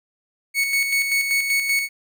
40% pulse tone with tremolo, 2217 Hz, C#7, in tune, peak -16 dBFS, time 0.54-1.89 s, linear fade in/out 50 ms, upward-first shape square, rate 5.2 Hz, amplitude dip 45%, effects none

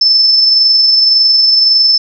sine tone with amplitude modulation, 5274 Hz, E8, in tune, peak -4 dBFS, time 0.01-1.98 s, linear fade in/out 5 ms, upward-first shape sine, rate 21.8 Hz, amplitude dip 30%, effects none

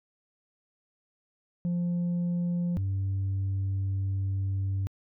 sine tone pair in turn, 174.61 / 96.98 Hz, F3 / G2, 0 / -18 cents, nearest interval minor seventh, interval 1018 cents, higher first, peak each -23 / -24 dBFS, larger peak first, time 1.65-2.77 / 2.77-4.87 s, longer second, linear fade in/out 0 ms, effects tanh soft clip ceiling -25 dBFS

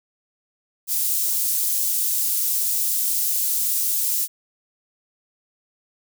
white high-pass noise, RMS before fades -22 dBFS, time 0.87-4.28 s, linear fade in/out 50 ms, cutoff 7400 Hz, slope 12 dB/octave, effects none

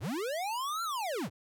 square linear two-way sweep, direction up then down, 69 to 1387 to 69 Hz, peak -33 dBFS, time 0-1.3 s, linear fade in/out 50 ms, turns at 0.83 s, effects none

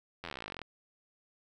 slowing click train, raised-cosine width 0.3 ms, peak -24 dBFS, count 23, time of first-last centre 0.24-0.617 s, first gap 11 ms, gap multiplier 1.04, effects none

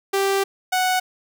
sawtooth tone pair in turn, 392 / 740 Hz, G4 / F#5, 0 / 0 cents, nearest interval major seventh, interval 1100 cents, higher second, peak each -14 dBFS, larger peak neither, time 0.13-0.44 / 0.72-1 s, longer first, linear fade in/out 10 ms, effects none

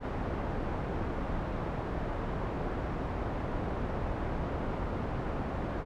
pink low-pass noise, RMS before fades -34 dBFS, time 0-5.85 s, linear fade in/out 50 ms, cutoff 1100 Hz, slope 12 dB/octave, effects none

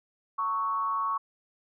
sine tone with frequency modulation, 1108.7 Hz, C#6, in tune, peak -26 dBFS, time 0.38-1.18 s, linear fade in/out 10 ms, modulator 198 Hz, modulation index 0.51, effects none

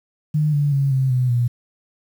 sine tone with pitch steps, 151.7 / 144.93 / 138.47 / 132.29 / 126.39 / 120.75 Hz, D#3 / D3 / C#3 / C3 / B2 / B2, -44 / -23 / -2 / +19 / +40 / -39 cents, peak -15 dBFS, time 0.34-1.48 s, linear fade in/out 10 ms, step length 190 ms, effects 8-bit

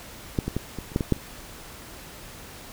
clicks, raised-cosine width 3 ms, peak -9 / -14 / -12 / -19 / -28 / -9 / -12 / -6 / -28 dBFS, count 9, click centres 0.388 / 0.48 / 0.566 / 0.787 / 0.918 / 0.961 / 1.008 / 1.123 / 1.165 s, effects pink hiss -43 dBFS RMS until 2.72 s

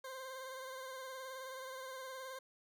20% pulse tone with vibrato, 523.3 Hz, C5, in tune, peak -40 dBFS, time 0.04-2.39 s, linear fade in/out 5 ms, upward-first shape triangle, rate 19 Hz, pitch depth 41 cents each way, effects none

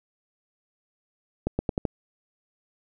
accelerating click train, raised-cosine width 2 ms, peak -11 dBFS, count 5, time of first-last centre 1.47-1.852 s, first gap 120 ms, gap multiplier 0.85, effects none

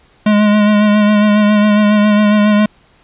square tone with vibrato, 209.3 Hz, G#3, 14 cents sharp, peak -8 dBFS, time 0.26-2.66 s, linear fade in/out 5 ms, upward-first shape sine, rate 7.3 Hz, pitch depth 27 cents each way, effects pink hiss -50 dBFS RMS until 3.03 s + resampled to 8000 Hz

